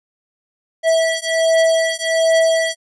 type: beating tone pair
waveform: square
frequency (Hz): 652 / 653.3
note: E5 / E5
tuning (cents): -19 / -16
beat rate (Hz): 1.3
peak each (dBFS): -17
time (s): 0.83-2.76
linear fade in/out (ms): 50
effects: resampled to 22050 Hz